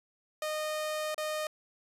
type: tone with dropouts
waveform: sawtooth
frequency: 615 Hz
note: D#5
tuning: 20 cents flat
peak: -28 dBFS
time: 0.42-1.47 s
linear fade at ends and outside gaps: 2 ms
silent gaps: 1.145-1.179 s
effects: resampled to 32000 Hz